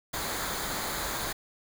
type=noise with comb filter; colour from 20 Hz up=pink; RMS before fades=-33 dBFS; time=0.13-1.33 s; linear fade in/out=10 ms; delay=0.36 ms; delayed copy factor=-0.55; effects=none